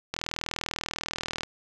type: click train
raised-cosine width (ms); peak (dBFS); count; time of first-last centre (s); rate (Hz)
0.2; -13; 53; 0.14-1.434; 40.2
effects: none